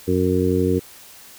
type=harmonic tone; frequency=91.5 Hz; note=F#2; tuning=19 cents flat; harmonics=1 / 2 / 3 / 4 / 5; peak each=-23 / -24 / -22 / -22 / -22 dBFS; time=0.07-0.8 s; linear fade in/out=20 ms; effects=white hiss -44 dBFS RMS until 1.38 s